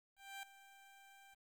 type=tone with ADSR envelope; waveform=15% pulse; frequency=787 Hz; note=G5; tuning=7 cents sharp; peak=-39 dBFS; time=0.16-1.35 s; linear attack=270 ms; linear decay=3 ms; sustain=-16 dB; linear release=16 ms; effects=12-bit